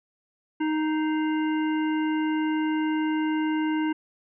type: harmonic tone with a mistuned harmonic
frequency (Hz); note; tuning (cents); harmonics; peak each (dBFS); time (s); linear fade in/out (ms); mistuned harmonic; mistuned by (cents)
311.1; D#4; 0; 1 / 3 / 5 / 7 / 9; -23 / -33 / -37 / -40 / -42; 0.6-3.93; 10; 7; -75
effects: none